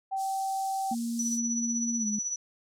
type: tone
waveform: sine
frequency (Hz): 774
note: G5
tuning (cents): -22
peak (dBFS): -28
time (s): 0.11-0.95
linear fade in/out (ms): 20
type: band-pass noise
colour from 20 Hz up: white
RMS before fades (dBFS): -46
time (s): 0.16-1.4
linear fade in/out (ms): 50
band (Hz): 4800 to 10000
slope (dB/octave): 24
type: tone with pitch glide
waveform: sine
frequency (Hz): 233.1 to 211.3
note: A#3 to G#3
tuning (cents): 0 to +30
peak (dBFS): -29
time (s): 0.91-2.19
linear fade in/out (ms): 5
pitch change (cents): -170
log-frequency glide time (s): 1.98-2.07
type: tone with tremolo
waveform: sine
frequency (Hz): 5920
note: F#8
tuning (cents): 0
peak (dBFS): -27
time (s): 1.19-2.36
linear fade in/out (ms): 2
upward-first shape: triangle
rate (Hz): 16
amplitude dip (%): 65
effects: none